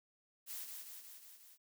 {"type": "noise with echo", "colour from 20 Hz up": "blue", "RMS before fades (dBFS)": -45, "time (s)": [0.46, 0.68], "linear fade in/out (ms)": 50, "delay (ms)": 180, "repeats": 5, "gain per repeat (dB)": -3, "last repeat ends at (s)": 1.58, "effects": []}